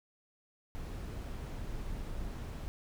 brown noise, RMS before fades -40 dBFS, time 0.75-2.68 s, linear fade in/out 0 ms, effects none

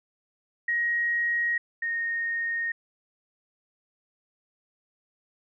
sine tone pair in turn, 1887 / 1852.4 Hz, A#6 / A#6, +21 / -11 cents, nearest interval unison, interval 32 cents, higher first, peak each -23 / -26 dBFS, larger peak first, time 0.68-1.58 / 1.82-2.72 s, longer neither, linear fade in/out 5 ms, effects none

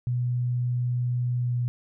sine tone with pitch glide, 123 to 122.01 Hz, B2 to B2, -7 to -21 cents, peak -23 dBFS, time 0.07-1.68 s, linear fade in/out 0 ms, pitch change -14 cents, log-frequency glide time 1.39-1.55 s, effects none

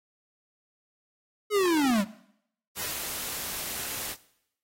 square linear sweep, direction down, 431.7 to 182.6 Hz, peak -22 dBFS, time 1.5-2.05 s, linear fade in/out 50 ms
white noise, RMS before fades -33 dBFS, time 2.75-4.16 s, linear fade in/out 50 ms
effects noise-tail reverb RT60 0.7 s tail -18 dB re dry + AAC 48 kbps

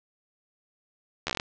slowing click train, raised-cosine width 0.2 ms, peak -11 dBFS, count 8, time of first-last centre 1.27-1.399 s, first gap 12 ms, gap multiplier 1.14, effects low-pass 6000 Hz 12 dB/octave

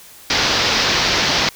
white low-pass noise, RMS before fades -17 dBFS, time 0.3-1.49 s, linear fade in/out 2 ms, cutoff 5600 Hz, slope 48 dB/octave, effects white hiss -42 dBFS RMS until 1.55 s

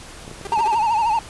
clicks, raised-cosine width 2 ms, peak -23 dBFS, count 6, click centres 0.279 / 0.314 / 0.413 / 0.452 / 0.495 / 0.576 s
sawtooth tone bursts, 397.8 Hz, G4, 25 cents sharp, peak -24 dBFS, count 5, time 0.45-0.746 s, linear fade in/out 0 ms, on 20 ms, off 49 ms
triangle tone with vibrato, 889 Hz, A5, 18 cents sharp, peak -14 dBFS, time 0.52-1.19 s, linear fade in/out 2 ms, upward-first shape sine, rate 13 Hz, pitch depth 98 cents each way
effects pink hiss -39 dBFS RMS until 1.29 s + resampled to 24000 Hz

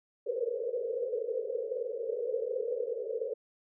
pink band-pass noise, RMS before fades -34 dBFS, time 0.26-3.34 s, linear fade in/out 10 ms, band 440 to 520 Hz, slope 96 dB/octave, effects none

